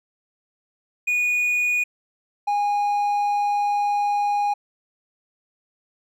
triangle tone pair in turn, 2459 / 820.6 Hz, D#7 / G#5, -21 / -21 cents, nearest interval octave + perfect fifth, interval 1900 cents, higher first, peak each -17 dBFS, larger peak neither, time 1.07-1.84 / 2.47-4.54 s, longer second, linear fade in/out 10 ms, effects none

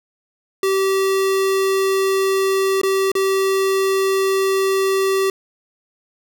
square tone with dropouts, 386.2 Hz, G4, 26 cents flat, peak -16 dBFS, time 0.63-5.3 s, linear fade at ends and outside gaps 2 ms, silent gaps 2.815-2.833 / 3.117-3.152 s, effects none

